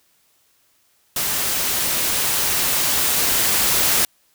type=noise with level ramp; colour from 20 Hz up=white; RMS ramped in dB=-22 to -17 dBFS; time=1.16-4.05 s; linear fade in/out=2 ms; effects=white hiss -61 dBFS RMS until 4.34 s